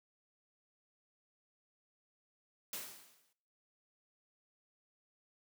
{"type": "noise with exponential decay", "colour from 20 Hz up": "white", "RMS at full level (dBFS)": -40, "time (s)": [2.73, 3.33], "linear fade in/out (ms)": 2, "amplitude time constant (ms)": 130, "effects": ["noise-tail reverb RT60 0.7 s tail -21 dB re dry", "high-pass 150 Hz 12 dB/octave"]}